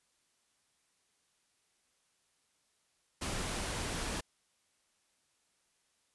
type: noise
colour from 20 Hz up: pink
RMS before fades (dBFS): -37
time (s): 3.21-4.21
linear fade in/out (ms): 10
effects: white hiss -75 dBFS RMS until 6.14 s + resampled to 24000 Hz